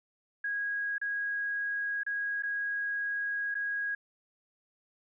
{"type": "tone with dropouts", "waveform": "sine", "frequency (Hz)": 1647, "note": "G#6", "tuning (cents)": -15, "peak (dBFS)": -30, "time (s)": [0.44, 3.95], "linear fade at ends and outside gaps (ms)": 5, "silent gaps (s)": [[0.982, 1.014], [2.034, 2.064], [2.424, 2.433], [3.544, 3.551]], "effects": []}